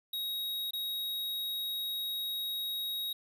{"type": "tone with dropouts", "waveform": "square", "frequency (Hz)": 3790, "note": "A#7", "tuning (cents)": 28, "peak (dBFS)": -34, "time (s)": [0.13, 3.13], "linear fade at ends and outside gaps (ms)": 5, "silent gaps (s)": [0.709, 0.733], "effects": []}